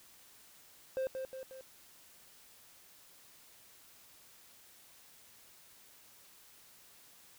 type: tone with echo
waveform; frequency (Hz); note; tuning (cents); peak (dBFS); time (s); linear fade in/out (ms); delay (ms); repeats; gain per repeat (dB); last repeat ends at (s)
triangle; 525; C5; +6; -30; 0.97-1.07; 0; 180; 3; -5; 1.61
effects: white hiss -60 dBFS RMS until 7.38 s